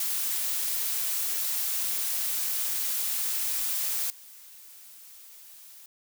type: noise with level steps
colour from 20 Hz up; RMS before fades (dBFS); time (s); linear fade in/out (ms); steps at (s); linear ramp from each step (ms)
blue; -29 / -49; 0-5.86; 2; 4.1; 2
effects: none